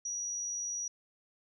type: tone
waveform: sine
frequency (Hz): 5800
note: F#8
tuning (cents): -35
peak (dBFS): -34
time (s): 0.05-0.88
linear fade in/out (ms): 5
effects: none